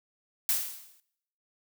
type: noise with exponential decay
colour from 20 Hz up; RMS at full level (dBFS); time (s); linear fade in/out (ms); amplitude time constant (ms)
blue; -24; 0.49-1; 0; 110
effects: noise-tail reverb RT60 0.8 s tail -22 dB re dry